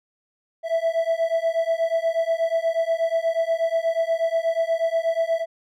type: beating tone pair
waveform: triangle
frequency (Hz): 656 / 664.3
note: E5 / E5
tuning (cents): -9 / +13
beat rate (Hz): 8.3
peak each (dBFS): -21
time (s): 0.63-5.46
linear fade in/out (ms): 50
effects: none